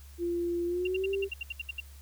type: tone with pitch glide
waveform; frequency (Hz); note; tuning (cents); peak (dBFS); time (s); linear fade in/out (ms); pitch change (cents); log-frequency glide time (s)
sine; 345.5 to 392.3; F4 to G4; -19 to +1; -28; 0.18-1.29; 50; +220; 0.66-1.12
type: tone bursts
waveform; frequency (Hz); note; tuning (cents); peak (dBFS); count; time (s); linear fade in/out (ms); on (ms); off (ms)
sine; 2765; F7; -18; -32; 11; 0.85-1.803; 5; 23; 70
effects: added 70 Hz sine -47 dBFS peak until 2.01 s + white hiss -58 dBFS RMS until 2.01 s